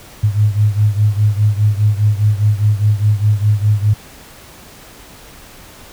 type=beating tone pair; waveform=sine; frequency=103.6 / 108.5 Hz; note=G#2 / A2; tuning=-4 / -24 cents; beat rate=4.9 Hz; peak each=-12 / -15 dBFS; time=0.23-3.94 s; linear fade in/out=10 ms; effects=pink hiss -39 dBFS RMS until 5.92 s